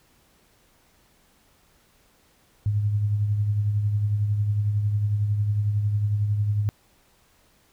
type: tone with tremolo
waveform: sine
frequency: 103.9 Hz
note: G#2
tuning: 1 cent sharp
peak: -18 dBFS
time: 2.66-6.69 s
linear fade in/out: 0 ms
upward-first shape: triangle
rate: 11 Hz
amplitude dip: 50%
effects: pink hiss -61 dBFS RMS until 7.72 s